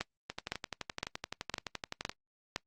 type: two click trains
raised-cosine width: 0.2 ms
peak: -15 / -19 dBFS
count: 6 / 22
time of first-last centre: 0.01-2.561 / 0.3-2.095 s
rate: 1.96 / 11.7 Hz
effects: noise-tail reverb RT60 0.1 s tail -22 dB re dry + Opus 24 kbps